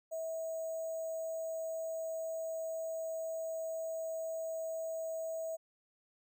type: tone with sample-and-hold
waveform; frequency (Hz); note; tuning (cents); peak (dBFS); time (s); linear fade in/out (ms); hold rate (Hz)
sine; 648; E5; -30; -36; 0.11-5.57; 20; 7350
effects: none